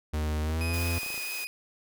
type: tone with pitch glide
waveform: 45% pulse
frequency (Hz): 76.5 to 85.37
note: D#2 to F2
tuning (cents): -29 to -39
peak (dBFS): -27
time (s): 0.13-0.99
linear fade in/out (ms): 10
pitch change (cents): +190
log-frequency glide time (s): 0.42-0.75
type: clicks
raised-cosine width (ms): 1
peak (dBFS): -30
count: 9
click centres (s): 0.5 / 0.612 / 0.702 / 0.785 / 1.032 / 1.063 / 1.104 / 1.143 / 1.178
type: tone with vibrato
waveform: 35% pulse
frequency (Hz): 2495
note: D#7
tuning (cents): +4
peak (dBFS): -32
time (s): 0.61-1.47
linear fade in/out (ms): 0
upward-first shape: sine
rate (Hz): 4.5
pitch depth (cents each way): 10
type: high-pass noise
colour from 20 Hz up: white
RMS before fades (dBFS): -39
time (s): 0.73-1.45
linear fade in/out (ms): 10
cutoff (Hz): 290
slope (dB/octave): 48
effects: none